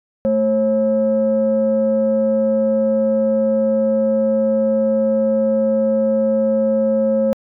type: tone pair together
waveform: sine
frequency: 220 / 539.5 Hz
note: A3 / C#5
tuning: 0 / -47 cents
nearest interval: octave + major third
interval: 1553 cents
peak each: -17 / -14 dBFS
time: 0.25-7.33 s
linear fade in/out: 0 ms
effects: tanh soft clip ceiling -8 dBFS